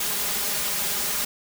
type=noise with comb filter; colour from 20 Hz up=white; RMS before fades=-26 dBFS; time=0-1.25 s; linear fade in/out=5 ms; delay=4.9 ms; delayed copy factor=+0.95; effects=none